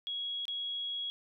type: tone with dropouts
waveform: sine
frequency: 3322 Hz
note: G#7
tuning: in tune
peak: -34 dBFS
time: 0.07-1.1 s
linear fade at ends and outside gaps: 0 ms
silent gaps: 0.454-0.481 s
effects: none